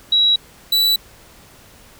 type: tone pair in turn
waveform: sine / 45% pulse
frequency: 3881 / 3949 Hz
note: B7 / B7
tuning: -31 / -1 cents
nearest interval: unison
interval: 30 cents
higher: second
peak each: -11 / -13 dBFS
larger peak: first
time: 0.12-0.36 / 0.72-0.96 s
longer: neither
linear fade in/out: 5 ms
effects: pink hiss -46 dBFS RMS until 1.99 s